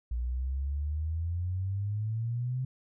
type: exponential sweep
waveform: sine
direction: up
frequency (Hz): 58.27 to 130.81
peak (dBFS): -29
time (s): 0.11-2.65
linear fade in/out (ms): 5
effects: none